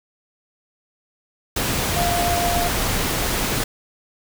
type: tone in noise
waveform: sine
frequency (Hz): 697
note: F5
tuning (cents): -4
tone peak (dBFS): -21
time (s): 1.96-2.68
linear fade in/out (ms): 5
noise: pink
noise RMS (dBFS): -22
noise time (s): 1.56-3.64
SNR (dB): -2
effects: none